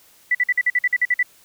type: tone bursts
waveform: sine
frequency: 1975.5 Hz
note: B6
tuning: in tune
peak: -14 dBFS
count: 11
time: 0.31-1.229 s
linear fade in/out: 5 ms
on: 39 ms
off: 49 ms
effects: white hiss -53 dBFS RMS until 1.44 s